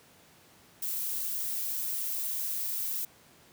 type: noise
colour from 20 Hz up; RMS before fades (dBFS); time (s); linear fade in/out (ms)
violet; -33; 0.82-3.05; 5
effects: pink hiss -58 dBFS RMS until 3.52 s + high-pass 100 Hz 12 dB/octave